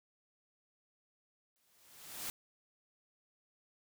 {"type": "noise with exponential growth", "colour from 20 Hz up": "white", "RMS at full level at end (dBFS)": -39, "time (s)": [1.56, 2.3], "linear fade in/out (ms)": 0, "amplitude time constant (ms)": 160, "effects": []}